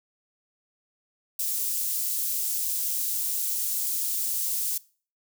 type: high-pass noise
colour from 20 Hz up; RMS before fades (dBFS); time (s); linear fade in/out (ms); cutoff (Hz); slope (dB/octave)
white; -28; 1.39-4.78; 5; 7200; 12
effects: noise-tail reverb RT60 0.4 s tail -21 dB re dry